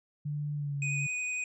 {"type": "tone with pitch glide", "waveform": "sine", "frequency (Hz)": [147.3, 141.3], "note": ["D3", "C#3"], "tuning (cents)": [6, 34], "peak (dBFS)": -31, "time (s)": [0.25, 1.07], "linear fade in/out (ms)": 10, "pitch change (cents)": -72, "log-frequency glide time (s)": [0.55, 0.77]}
{"type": "tone with vibrato", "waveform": "square", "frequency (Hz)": 2489, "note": "D#7", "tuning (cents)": 0, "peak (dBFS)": -32, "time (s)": [0.82, 1.44], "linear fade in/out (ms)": 2, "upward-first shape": "sine", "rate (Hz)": 11, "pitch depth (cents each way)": 12}
{"effects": ["resampled to 24000 Hz"]}